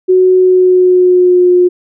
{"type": "tone with pitch glide", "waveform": "sine", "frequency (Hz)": [370, 358.4], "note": ["F#4", "F4"], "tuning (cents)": [0, 45], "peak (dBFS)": -4, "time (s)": [0.08, 1.69], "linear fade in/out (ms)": 20, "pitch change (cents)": -55, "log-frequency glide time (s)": [0.37, 1.51], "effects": []}